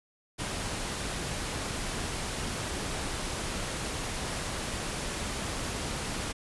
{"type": "noise", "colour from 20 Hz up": "pink", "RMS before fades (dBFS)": -34, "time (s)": [0.38, 6.33], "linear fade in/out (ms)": 20, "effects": ["resampled to 24000 Hz"]}